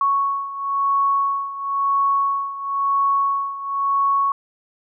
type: beating tone pair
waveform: sine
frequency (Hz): 1108.7 / 1109.68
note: C#6 / C#6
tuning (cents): 0 / +1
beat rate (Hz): 0.98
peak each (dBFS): -19 / -23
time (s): 0.01-4.32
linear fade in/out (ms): 2
effects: none